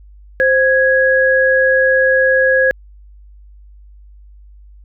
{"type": "tone pair together", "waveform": "sine", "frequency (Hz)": [523.6, 1661.2], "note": ["C5", "G#6"], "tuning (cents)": [1, 0], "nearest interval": "octave + minor sixth", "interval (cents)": 1999, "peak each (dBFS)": -12, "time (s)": [0.4, 2.71], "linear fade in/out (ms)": 0, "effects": ["added 50 Hz sine -38 dBFS peak until 4.84 s"]}